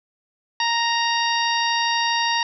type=harmonic tone; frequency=932.3 Hz; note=A#5; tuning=in tune; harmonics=1 / 2 / 3 / 4 / 5 / 6; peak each=-22 / -25 / -27 / -28 / -29 / -30 dBFS; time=0.6-2.43 s; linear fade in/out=2 ms; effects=none